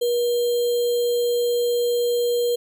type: tone with sample-and-hold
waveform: sine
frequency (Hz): 479.6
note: A#4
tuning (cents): +49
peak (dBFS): -18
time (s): 0.01-2.56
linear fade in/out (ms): 10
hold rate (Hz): 3675
effects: none